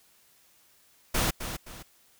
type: noise with echo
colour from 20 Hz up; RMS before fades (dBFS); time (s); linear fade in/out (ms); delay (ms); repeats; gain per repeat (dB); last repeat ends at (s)
pink; -26; 1.14-1.31; 10; 260; 2; -9; 1.83
effects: white hiss -62 dBFS RMS until 2.19 s